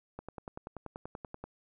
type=click train; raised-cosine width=1 ms; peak=-27 dBFS; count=14; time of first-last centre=0.19-1.44 s; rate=10.4 Hz; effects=none